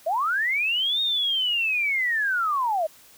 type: linear two-way sweep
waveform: sine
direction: up then down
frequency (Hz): 601 to 3729 to 601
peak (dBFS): -21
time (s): 0.06-2.87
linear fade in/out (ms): 10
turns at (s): 1.01
effects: white hiss -52 dBFS RMS until 3.17 s